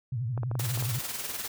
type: tone with vibrato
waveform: sine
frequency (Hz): 120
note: B2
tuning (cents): -49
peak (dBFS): -28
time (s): 0.12-0.99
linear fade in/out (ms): 5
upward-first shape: sine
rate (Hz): 12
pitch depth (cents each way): 170
type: clicks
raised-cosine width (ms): 1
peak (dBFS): -23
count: 7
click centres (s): 0.377 / 0.433 / 0.514 / 0.554 / 0.597 / 0.775 / 0.825
type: noise with tremolo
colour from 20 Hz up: white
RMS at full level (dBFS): -33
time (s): 0.59-1.48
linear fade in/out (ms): 5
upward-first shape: sine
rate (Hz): 20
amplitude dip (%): 55
effects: none